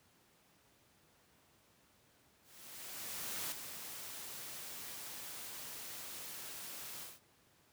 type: noise with ADSR envelope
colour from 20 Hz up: white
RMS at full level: -40 dBFS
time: 2.42-7.2 s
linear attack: 1100 ms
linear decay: 3 ms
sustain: -7 dB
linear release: 180 ms
effects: pink hiss -69 dBFS RMS until 7.72 s + high-pass 80 Hz 12 dB/octave